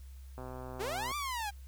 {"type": "click train", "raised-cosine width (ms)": 1, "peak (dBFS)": -31, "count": 95, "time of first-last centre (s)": [0.38, 1.114], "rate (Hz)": 128}
{"type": "linear two-way sweep", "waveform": "sawtooth", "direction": "up then down", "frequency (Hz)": [342.7, 1197, 787], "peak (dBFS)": -31, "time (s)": [0.79, 1.51], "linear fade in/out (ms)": 20, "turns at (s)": 1.16}
{"effects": ["added 66 Hz sine -46 dBFS peak until 1.67 s", "white hiss -65 dBFS RMS until 1.67 s"]}